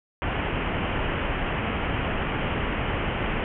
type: low-pass noise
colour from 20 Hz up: pink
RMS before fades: -27 dBFS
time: 0.22-3.44 s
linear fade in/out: 0 ms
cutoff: 3100 Hz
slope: 96 dB/octave
effects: none